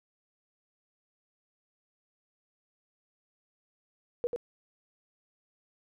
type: tone with echo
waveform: sine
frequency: 480.8 Hz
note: B4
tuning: 46 cents flat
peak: -26 dBFS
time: 4.24-4.27 s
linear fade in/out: 0 ms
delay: 91 ms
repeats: 1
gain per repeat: -4 dB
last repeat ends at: 4.361 s
effects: none